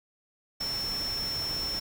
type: tone in noise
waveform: sine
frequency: 5400 Hz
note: E8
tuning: 41 cents sharp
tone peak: -30 dBFS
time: 0.6-1.8 s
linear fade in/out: 10 ms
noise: pink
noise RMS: -39 dBFS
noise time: 0.6-1.8 s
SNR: +6 dB
effects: none